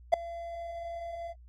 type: tone with ADSR envelope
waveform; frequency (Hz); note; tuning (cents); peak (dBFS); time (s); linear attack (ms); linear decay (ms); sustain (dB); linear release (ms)
triangle; 680; F5; -46; -13; 0.12-1.34; 18; 4; -22; 42
effects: added 60 Hz sine -50 dBFS peak until 1.48 s + AAC 32 kbps